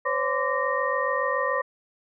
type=tone cluster; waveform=sine; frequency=512 / 559 / 1028 / 1162 / 1854 Hz; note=C5 / C#5 / C6 / D6 / A#6; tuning=-38 / +14 / -31 / -19 / -10 cents; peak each=-29 dBFS; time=0.05-1.62 s; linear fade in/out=10 ms; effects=none